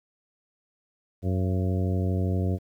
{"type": "harmonic tone with a mistuned harmonic", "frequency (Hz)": 92.5, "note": "F#2", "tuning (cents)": 0, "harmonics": [1, 2, 3, 4, 5, 6, 7], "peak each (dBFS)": [-24, -30, -34, -36, -38, -40, -41], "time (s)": [1.22, 2.59], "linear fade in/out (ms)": 50, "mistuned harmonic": 7, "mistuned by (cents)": 73, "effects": ["10-bit"]}